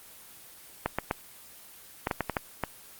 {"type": "clicks", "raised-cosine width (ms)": 0.5, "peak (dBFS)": -11, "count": 9, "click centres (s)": [0.86, 0.986, 1.111, 2.071, 2.112, 2.207, 2.297, 2.368, 2.637], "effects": ["white hiss -50 dBFS RMS until 2.99 s", "Opus 24 kbps"]}